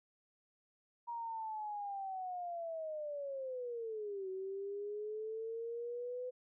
sine linear two-way sweep, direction down then up, 950 to 374.6 to 505 Hz, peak -39 dBFS, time 1.07-6.31 s, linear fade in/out 20 ms, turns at 4.29 s, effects none

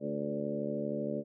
harmonic tone with a mistuned harmonic, 72.8 Hz, D2, 15 cents flat, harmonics 2 / 3 / 4 / 5 / 6 / 7 / 8, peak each -43 / -37 / -40 / -42 / -41 / -42 / -38 dBFS, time 0-1.24 s, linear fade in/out 50 ms, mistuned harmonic 6, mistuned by -18 cents, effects none

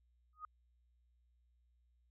sine tone with exponential growth, 1244.5 Hz, D#6, in tune, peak -40 dBFS, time 0.33-0.45 s, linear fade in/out 2 ms, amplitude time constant 24 ms, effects added 60 Hz sine -70 dBFS peak until 2.1 s

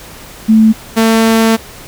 sine / sawtooth tone pair in turn, 220 / 224.6 Hz, A3 / A3, 0 / +36 cents, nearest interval unison, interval 36 cents, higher second, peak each -3 dBFS, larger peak neither, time 0.48-0.73 / 0.96-1.57 s, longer second, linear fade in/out 20 ms, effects pink hiss -33 dBFS RMS until 1.87 s

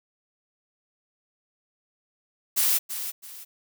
blue noise with echo, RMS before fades -22 dBFS, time 2.56-2.79 s, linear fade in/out 20 ms, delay 330 ms, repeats 2, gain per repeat -10 dB, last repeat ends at 3.45 s, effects none

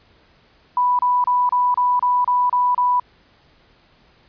sine tone bursts, 987.8 Hz, B5, in tune, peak -14 dBFS, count 9, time 0.77-2.998 s, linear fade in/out 2 ms, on 220 ms, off 31 ms, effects pink hiss -55 dBFS RMS until 4.28 s + resampled to 11025 Hz

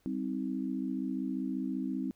sine chord, C minor, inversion second, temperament equal with one note detuned, 196 / 261.6 / 316.6 Hz, G3 / C4 / Eb4, 0 / 0 / +30 cents, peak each -37 / -34 / -38 dBFS, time 0.06-2.11 s, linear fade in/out 0 ms, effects pink hiss -71 dBFS RMS until 2.15 s

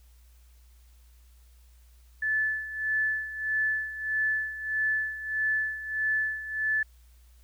sine tone with tremolo, 1740 Hz, A6, 20 cents flat, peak -23 dBFS, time 2.22-6.83 s, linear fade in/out 5 ms, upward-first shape sine, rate 1.6 Hz, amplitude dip 75%, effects added 60 Hz sine -53 dBFS peak until 7.43 s + white hiss -66 dBFS RMS until 7.43 s

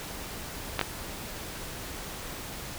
clicks, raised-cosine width 0.3 ms, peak -9 dBFS, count 2, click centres 0.793 / 0.813 s, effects pink hiss -39 dBFS RMS until 2.78 s

